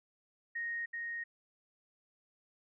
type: tone with echo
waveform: sine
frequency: 1864.7 Hz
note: A#6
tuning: in tune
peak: -35 dBFS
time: 0.55-0.86 s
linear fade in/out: 10 ms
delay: 380 ms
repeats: 1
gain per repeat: -2 dB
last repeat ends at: 1.24 s
effects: none